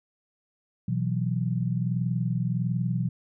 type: chord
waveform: sine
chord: B suspended fourth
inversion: none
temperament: equal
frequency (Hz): 123.47 / 164.81 / 185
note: B2 / E3 / F#3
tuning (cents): 0 / 0 / 0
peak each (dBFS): -27 / -29 / -30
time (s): 0.88-3.09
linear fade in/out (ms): 5
effects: none